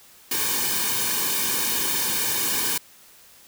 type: noise with comb filter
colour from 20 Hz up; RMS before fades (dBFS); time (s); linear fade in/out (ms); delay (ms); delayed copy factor
white; -24; 0.31-2.78; 5; 1.5; -0.95
effects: white hiss -51 dBFS RMS until 3.47 s